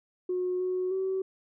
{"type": "tone with pitch steps", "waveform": "sine", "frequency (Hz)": [363.6, 367.6, 380], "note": ["F#4", "F#4", "F#4"], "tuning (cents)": [-30, -11, 46], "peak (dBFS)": -26, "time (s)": [0.29, 1.22], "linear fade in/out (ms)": 5, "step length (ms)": 310, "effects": ["tanh soft clip ceiling -22 dBFS"]}